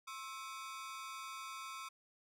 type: ring-modulated tone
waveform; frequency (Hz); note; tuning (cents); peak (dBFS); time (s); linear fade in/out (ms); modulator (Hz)
sawtooth; 1193; D6; +27; -38; 0.07-1.89; 10; 124
effects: low-pass 12000 Hz 12 dB/octave